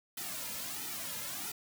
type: noise with flanger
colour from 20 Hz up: white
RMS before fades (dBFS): -40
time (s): 0.17-1.52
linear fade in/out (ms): 5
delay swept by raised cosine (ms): 1.8 to 2.7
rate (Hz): 1.5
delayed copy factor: -0.9
effects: none